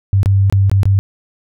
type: tone with dropouts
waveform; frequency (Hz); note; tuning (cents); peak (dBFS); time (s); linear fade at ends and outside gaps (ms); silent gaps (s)
sine; 98; G2; 0; -8; 0.13-0.99; 0; 0.231-0.259 / 0.499-0.525 / 0.697-0.715 / 0.832-0.855
effects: none